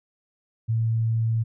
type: tone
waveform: sine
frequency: 113.2 Hz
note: A2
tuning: 50 cents sharp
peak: -20 dBFS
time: 0.68-1.44 s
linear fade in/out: 20 ms
effects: none